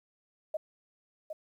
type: tone with echo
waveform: sine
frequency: 622.3 Hz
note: D#5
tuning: in tune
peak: -29 dBFS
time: 0.54-0.57 s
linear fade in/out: 5 ms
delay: 760 ms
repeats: 1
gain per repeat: -7 dB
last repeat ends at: 1.33 s
effects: 11-bit